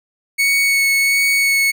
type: tone with vibrato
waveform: 40% pulse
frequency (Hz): 2217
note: C#7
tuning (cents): 0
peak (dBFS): -12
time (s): 0.38-1.72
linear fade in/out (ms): 20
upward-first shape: sine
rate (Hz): 1.4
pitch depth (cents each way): 10
effects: none